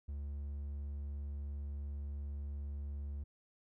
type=tone; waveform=triangle; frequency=71.4 Hz; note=D2; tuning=48 cents flat; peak=-37 dBFS; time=0.08-3.24 s; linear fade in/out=10 ms; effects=none